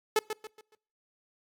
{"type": "tone with echo", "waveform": "sawtooth", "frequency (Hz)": 432.3, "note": "A4", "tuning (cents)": -31, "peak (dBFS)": -18, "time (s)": [0.16, 0.19], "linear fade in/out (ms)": 2, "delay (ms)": 140, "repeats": 4, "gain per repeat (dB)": -9, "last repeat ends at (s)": 0.75, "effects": ["noise-tail reverb RT60 0.7 s tail -26 dB re dry", "AAC 64 kbps"]}